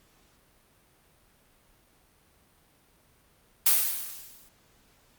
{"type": "noise with exponential decay", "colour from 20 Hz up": "blue", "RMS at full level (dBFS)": -18, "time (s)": [3.66, 4.49], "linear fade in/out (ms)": 5, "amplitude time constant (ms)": 180, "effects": ["pink hiss -63 dBFS RMS until 5.18 s", "Opus 48 kbps"]}